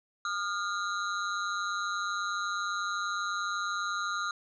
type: ring-modulated tone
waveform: square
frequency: 1313 Hz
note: E6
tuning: 7 cents flat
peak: -28 dBFS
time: 0.25-4.31 s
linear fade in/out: 2 ms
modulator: 94.1 Hz
effects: resampled to 16000 Hz